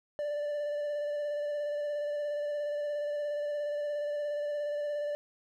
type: tone with vibrato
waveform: triangle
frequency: 587.3 Hz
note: D5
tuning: in tune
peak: -29 dBFS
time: 0.19-5.15 s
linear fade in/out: 0 ms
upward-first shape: square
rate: 17 Hz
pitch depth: 15 cents each way
effects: none